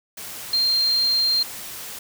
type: tone in noise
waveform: sine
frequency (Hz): 4186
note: C8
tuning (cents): 0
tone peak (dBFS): -17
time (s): 0.53-1.43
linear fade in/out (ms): 5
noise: white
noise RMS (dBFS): -35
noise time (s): 0.17-1.99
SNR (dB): +15
effects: none